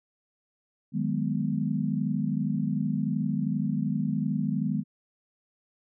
sine chord, G# minor seventh, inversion second, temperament equal with one note detuned, 154.76 / 185 / 207.7 / 246.9 Hz, D#3 / F#3 / G#3 / B3, -9 / 0 / 0 / 0 cents, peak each -30 / -33 / -29 / -31 dBFS, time 0.92-4.84 s, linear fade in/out 50 ms, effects none

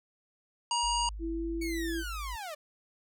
harmonic tone, 950 Hz, A#5, 33 cents sharp, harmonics 1 / 3 / 5 / 7 / 9, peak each -29 / -34 / -36 / -37 / -39 dBFS, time 0.71-1.09 s, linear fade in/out 2 ms
sine tone, 51.91 Hz, G#1, in tune, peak -37 dBFS, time 0.83-2.36 s, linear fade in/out 10 ms
sine tone with pitch glide, 329.6 to 332.5 Hz, E4 to E4, 0 to +15 cents, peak -32 dBFS, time 1.19-2.04 s, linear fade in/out 50 ms, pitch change +15 cents, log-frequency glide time 1.33-1.45 s
sawtooth linear sweep, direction down, 2259 to 575 Hz, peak -34 dBFS, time 1.61-2.55 s, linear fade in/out 10 ms
effects none

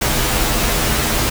pink noise with comb filter, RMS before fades -17 dBFS, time 0.01-1.3 s, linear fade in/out 10 ms, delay 11 ms, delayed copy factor -1, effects none

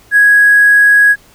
triangle tone with hard clipping, 1661.2 Hz, G#6, in tune, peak -4 dBFS, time 0.11-1.16 s, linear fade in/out 50 ms, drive 3 dB, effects pink hiss -45 dBFS RMS until 1.34 s

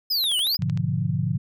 square exponential two-way sweep, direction down then up, 5180 to 2879 to 5180 Hz, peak -21 dBFS, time 0.1-0.57 s, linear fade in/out 10 ms, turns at 0.38 s
click train, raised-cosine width 0.2 ms, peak -22 dBFS, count 8, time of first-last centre 0.24-0.774 s, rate 13.1 Hz
sine chord, G# diminished seventh, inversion none, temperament equal, 103.83 / 123.47 / 146.83 / 174.61 Hz, G#2 / B2 / D3 / F3, 0 / 0 / 0 / 0 cents, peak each -28 / -27 / -26 / -27 dBFS, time 0.59-1.38 s, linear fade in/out 10 ms
effects none

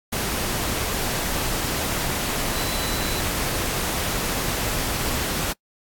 sine tone in noise, 4000 Hz, B7, 21 cents sharp, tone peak -34 dBFS, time 2.55-3.21 s, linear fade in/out 10 ms, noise pink, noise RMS -25 dBFS, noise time 0.12-5.53 s, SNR -12 dB, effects noise-tail reverb RT60 0.1 s tail -26 dB re dry + AAC 64 kbps

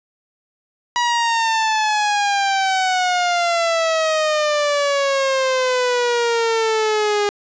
sawtooth exponential sweep, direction down, 969 to 408.6 Hz, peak -12 dBFS, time 0.96-7.29 s, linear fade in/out 0 ms, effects resampled to 16000 Hz + 9-bit

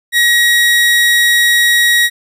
30% pulse tone, 1900 Hz, A#6, 33 cents sharp, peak -5 dBFS, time 0.12-2.1 s, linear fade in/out 50 ms, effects none

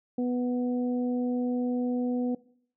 harmonic tone, 246.9 Hz, B3, in tune, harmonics 1 / 2 / 3, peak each -26 / -33 / -42 dBFS, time 0.18-2.35 s, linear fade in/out 5 ms, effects noise-tail reverb RT60 0.6 s tail -21 dB re dry

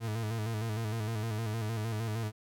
40% pulse tone with vibrato, 110.5 Hz, A2, 8 cents sharp, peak -31 dBFS, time 0-2.32 s, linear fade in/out 50 ms, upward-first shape square, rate 6.5 Hz, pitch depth 61 cents each way, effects none

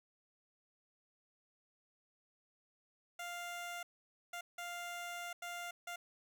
15% pulse tone bursts at uneven times, 698.5 Hz, F5, in tune, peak -36 dBFS, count 5, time 3.19-3.83 / 4.33-4.41 / 4.58-5.33 / 5.42-5.71 / 5.87-5.96 s, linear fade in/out 5 ms, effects none

